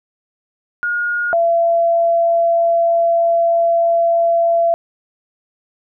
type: tone pair in turn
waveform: sine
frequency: 1432 / 675.8 Hz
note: F6 / E5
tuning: +43 / +43 cents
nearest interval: octave + minor second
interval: 1300 cents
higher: first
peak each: -16 / -11 dBFS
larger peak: second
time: 0.83-1.33 / 1.33-4.74 s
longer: second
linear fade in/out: 0 ms
effects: none